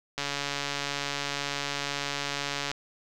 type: click train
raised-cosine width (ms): 0.2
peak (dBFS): -13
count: 361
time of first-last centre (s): 0.18-2.715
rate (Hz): 142
effects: none